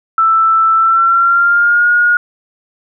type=tone with pitch glide; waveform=sine; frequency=1325 to 1436.6 Hz; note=E6 to F6; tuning=+9 to +48 cents; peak=-7 dBFS; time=0.18-2.17 s; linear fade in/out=2 ms; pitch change=+139 cents; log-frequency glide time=0.75-1.89 s; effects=none